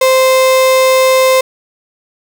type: tone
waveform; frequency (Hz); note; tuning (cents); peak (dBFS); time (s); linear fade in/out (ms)
35% pulse; 521; C5; -7; -5; 0.01-1.41; 5
effects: 7-bit